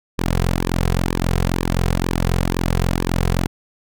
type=tone with flanger; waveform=sawtooth; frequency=43.77 Hz; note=F1; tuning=5 cents sharp; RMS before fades=-19 dBFS; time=0.18-3.47 s; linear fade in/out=10 ms; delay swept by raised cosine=1.4 to 3.5 ms; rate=2.1 Hz; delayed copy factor=-0.8; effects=none